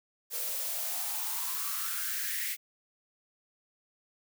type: noise with high-pass filter sweep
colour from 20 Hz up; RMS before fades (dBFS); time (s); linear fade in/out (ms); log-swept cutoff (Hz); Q
blue; -34; 0.3-2.57; 50; 460 to 2100; 6.2
effects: none